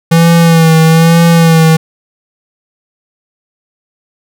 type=tone with vibrato; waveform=square; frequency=164.5 Hz; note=E3; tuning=3 cents flat; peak=-4 dBFS; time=0.11-1.77 s; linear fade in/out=10 ms; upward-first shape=sine; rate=1.1 Hz; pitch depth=41 cents each way; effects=none